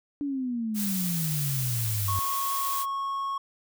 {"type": "exponential sweep", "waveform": "sine", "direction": "down", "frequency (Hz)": [291.6, 92.5], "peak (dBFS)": -27, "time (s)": [0.21, 2.19], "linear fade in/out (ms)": 0}
{"type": "noise", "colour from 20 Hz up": "blue", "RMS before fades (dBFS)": -32, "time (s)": [0.74, 2.86], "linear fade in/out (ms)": 50}
{"type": "tone", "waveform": "triangle", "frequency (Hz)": 1098, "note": "C#6", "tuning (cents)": -17, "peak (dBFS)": -26, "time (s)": [2.08, 3.38], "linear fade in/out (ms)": 5}
{"effects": []}